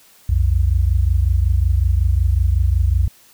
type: tone pair together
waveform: sine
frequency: 61.74 / 87.16 Hz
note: B1 / F2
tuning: 0 / -3 cents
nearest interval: tritone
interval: 597 cents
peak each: -15 / -16 dBFS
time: 0.29-3.08 s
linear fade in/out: 5 ms
effects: white hiss -50 dBFS RMS until 3.33 s